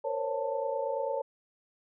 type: tone cluster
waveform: sine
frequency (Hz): 464.6 / 527 / 556 / 887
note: A#4 / C5 / C#5 / A5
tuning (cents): -6 / +12 / +5 / +14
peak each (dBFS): -36 / -37 / -32 / -36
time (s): 0.04-1.22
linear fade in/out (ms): 10
effects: none